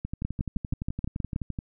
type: two click trains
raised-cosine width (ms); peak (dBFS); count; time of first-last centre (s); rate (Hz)
5; -16 / -19; 8 / 19; 0.25-1.361 / 0.05-1.588; 6.3 / 11.7
effects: none